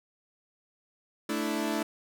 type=chord; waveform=sawtooth; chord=A suspended fourth; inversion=none; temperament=equal; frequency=220 / 293.7 / 329.6 Hz; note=A3 / D4 / E4; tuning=0 / 0 / 0 cents; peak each=-29 dBFS; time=1.29-1.83 s; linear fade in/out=5 ms; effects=none